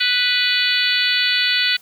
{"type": "harmonic tone", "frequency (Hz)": 493.9, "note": "B4", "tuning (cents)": 0, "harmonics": [3, 4, 5, 6, 7, 8, 9], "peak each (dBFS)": [-23, -23, -23, -23, -23, -23, -23], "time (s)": [0, 1.77], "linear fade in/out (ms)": 10, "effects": ["white hiss -49 dBFS RMS until 1.81 s"]}